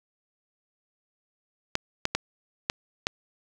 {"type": "clicks", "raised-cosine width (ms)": 0.2, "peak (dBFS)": -7, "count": 5, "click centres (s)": [1.754, 2.054, 2.15, 2.699, 3.069], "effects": []}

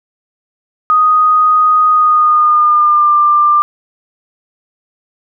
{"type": "tone with pitch glide", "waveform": "sine", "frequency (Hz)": [1244.5, 1189.7], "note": ["D#6", "D6"], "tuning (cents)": [0, 22], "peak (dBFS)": -6, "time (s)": [0.9, 3.62], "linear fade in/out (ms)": 0, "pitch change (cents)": -78, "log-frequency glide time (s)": [1.89, 3.16], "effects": []}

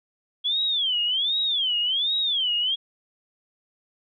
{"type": "tone with vibrato", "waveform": "sine", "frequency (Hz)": 3304, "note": "G#7", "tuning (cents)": -10, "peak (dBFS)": -21, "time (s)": [0.44, 2.76], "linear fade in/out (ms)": 20, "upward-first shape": "sine", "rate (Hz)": 1.3, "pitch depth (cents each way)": 250, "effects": []}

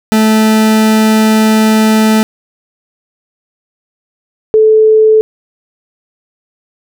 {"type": "tone pair in turn", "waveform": ["40% pulse", "sine"], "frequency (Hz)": [218.3, 435.7], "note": ["A3", "A4"], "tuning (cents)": [-13, -17], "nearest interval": "octave", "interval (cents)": 1196, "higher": "second", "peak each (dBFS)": [-5, -3], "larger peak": "second", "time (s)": [[0.12, 2.23], [4.54, 5.21]], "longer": "first", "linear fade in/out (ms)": 0, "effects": []}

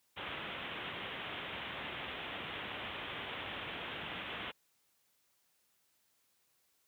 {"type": "low-pass noise", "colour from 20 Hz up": "white", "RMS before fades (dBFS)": -43, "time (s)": [0.16, 4.52], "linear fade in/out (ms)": 20, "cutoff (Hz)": 3500, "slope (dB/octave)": 96, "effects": ["white hiss -75 dBFS RMS until 6.87 s", "high-pass 60 Hz 12 dB/octave"]}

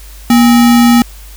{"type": "tone with sample-and-hold", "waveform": "sine", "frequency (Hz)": 238.3, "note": "A#3", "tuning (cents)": 38, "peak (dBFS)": -3, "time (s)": [0.3, 1.02], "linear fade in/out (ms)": 2, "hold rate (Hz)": 1050, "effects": ["added 50 Hz sine -30 dBFS peak until 1.36 s", "white hiss -38 dBFS RMS until 1.36 s"]}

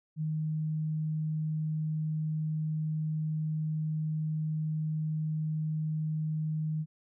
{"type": "tone", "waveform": "sine", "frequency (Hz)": 155.56, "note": "D#3", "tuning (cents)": 0, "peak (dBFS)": -29, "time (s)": [0.16, 6.86], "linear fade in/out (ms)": 50, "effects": []}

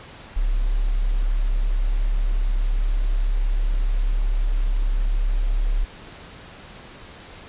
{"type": "tone", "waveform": "sine", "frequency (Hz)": 34.65, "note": "C#1", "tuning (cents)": 0, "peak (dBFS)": -17, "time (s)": [0.36, 5.85], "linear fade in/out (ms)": 10, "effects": ["pink hiss -42 dBFS RMS until 7.48 s", "resampled to 8000 Hz"]}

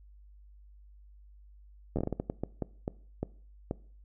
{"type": "slowing click train", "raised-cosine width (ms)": 2, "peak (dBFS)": -18, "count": 14, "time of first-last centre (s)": [1.96, 3.711], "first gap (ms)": 11, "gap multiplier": 1.37, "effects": ["noise-tail reverb RT60 0.5 s tail -21 dB re dry", "added 50 Hz sine -52 dBFS peak until 4.04 s"]}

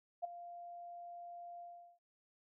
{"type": "tone with ADSR envelope", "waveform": "sine", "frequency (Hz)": 696, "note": "F5", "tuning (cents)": -6, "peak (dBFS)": -33, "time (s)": [0.22, 1.99], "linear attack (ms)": 24, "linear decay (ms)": 11, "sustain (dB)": -14, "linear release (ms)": 390, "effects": []}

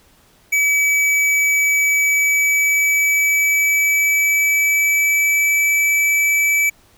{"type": "tone with pitch glide", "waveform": "square", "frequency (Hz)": [2288, 2305], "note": ["D7", "D7"], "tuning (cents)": [-46, -33], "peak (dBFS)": -14, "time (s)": [0.52, 6.7], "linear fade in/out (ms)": 10, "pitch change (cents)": 13, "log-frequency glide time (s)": [2.03, 5.63], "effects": ["pink hiss -53 dBFS RMS until 6.97 s"]}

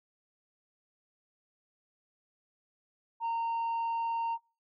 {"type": "tone", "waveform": "sine", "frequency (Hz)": 921, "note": "A#5", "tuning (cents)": -21, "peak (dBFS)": -27, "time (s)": [3.2, 4.38], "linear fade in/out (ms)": 50, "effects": ["noise-tail reverb RT60 0.3 s tail -23 dB re dry", "tanh soft clip ceiling -29 dBFS"]}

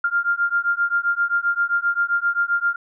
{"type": "beating tone pair", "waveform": "sine", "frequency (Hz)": [1395, 1402.6], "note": ["F6", "F6"], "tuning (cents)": [-2, 7], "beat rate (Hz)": 7.6, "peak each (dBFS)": -21, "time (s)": [0.04, 2.76], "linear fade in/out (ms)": 5, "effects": []}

